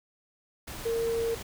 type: tone in noise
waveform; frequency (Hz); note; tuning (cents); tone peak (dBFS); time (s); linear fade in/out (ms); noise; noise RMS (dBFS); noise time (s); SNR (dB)
sine; 459.8; A#4; -24; -26; 0.85-1.35; 10; pink; -40; 0.67-1.43; +11
effects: none

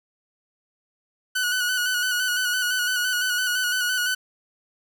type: tone with vibrato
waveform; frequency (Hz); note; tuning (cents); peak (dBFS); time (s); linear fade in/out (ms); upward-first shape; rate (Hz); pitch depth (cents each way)
sawtooth; 1480; F#6; 0; -18; 1.35-4.15; 10; square; 5.9; 31
effects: none

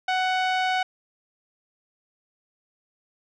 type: tone with low-pass filter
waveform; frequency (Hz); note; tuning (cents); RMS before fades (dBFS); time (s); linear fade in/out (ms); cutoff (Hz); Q
sawtooth; 744; F#5; +9; -24; 0.08-0.83; 5; 3400; 1.1
effects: none

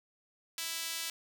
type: tone with high-pass filter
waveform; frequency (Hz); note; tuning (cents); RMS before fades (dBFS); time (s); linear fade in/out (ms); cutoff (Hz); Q
sawtooth; 329.6; E4; 0; -38; 0.58-1.1; 2; 3200; 0.76
effects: none

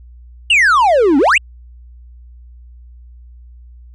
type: exponential two-way sweep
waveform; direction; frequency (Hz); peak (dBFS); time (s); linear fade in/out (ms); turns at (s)
triangle; down then up; 2960 to 260 to 2960; -6; 0.5-1.38; 5; 1.18
effects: added 60 Hz sine -36 dBFS peak until 3.94 s + resampled to 24000 Hz

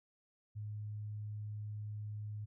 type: tone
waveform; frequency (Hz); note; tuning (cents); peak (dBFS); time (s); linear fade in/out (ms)
sine; 105.4; G#2; +26; -40; 0.55-2.46; 20
effects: none

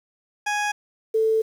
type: tone pair in turn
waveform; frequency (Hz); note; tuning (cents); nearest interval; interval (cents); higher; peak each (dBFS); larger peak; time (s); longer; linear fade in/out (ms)
20% pulse / sine; 830.6 / 442.3; G#5 / A4; 0 / +9; major seventh; 1091; first; -17; neither; 0.46-0.72 / 1.14-1.42; second; 10
effects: low-pass 8000 Hz 12 dB/octave + 8-bit

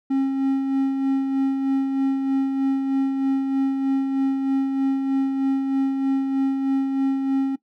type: tone with tremolo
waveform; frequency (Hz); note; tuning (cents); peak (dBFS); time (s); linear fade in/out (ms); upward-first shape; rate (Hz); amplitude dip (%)
triangle; 270.1; C#4; -45; -15; 0.1-7.56; 10; sine; 3.2; 40
effects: noise-tail reverb RT60 0.1 s tail -19 dB re dry

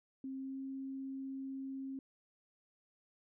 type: tone with pitch glide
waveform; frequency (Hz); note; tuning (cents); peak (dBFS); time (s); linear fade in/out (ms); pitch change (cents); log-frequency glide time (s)
sine; 266.2 to 268.4; C4 to C4; +30 to +44; -40; 0.24-1.99; 2; +14; 0.36-0.59
effects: none

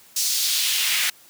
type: noise with high-pass filter sweep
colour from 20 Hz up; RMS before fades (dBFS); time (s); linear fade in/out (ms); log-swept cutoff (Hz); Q
pink; -22; 0.16-1.1; 5; 5600 to 2100; 1.6
effects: white hiss -51 dBFS RMS until 1.29 s + high-pass 80 Hz 12 dB/octave

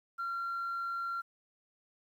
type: tone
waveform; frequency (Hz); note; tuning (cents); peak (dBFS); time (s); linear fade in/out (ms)
sine; 1374; F6; -29; -32; 0.18-1.22; 20
effects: tanh soft clip ceiling -31 dBFS + 11-bit

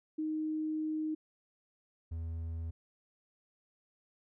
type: tone pair in turn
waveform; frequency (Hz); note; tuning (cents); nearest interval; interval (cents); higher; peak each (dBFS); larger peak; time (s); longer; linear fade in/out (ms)
sine / triangle; 311.1 / 82.18; D#4 / E2; 0 / -5; octave + major seventh; 2305; first; -32 / -34; first; 0.18-1.15 / 2.11-2.71; first; 10
effects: none

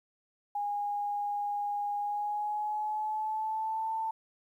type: tone with pitch glide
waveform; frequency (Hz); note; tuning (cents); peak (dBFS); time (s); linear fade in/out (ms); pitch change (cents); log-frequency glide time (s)
sine; 820 to 889.1; G#5 to A5; -22 to +18; -30; 0.55-4.11; 5; +140; 1.98-3.91
effects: 11-bit

